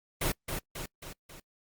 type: noise with echo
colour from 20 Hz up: pink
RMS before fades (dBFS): -29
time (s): 0.21-0.32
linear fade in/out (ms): 5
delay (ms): 270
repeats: 4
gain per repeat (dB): -5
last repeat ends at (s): 1.4
effects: noise-tail reverb RT60 0.1 s tail -25 dB re dry + Opus 32 kbps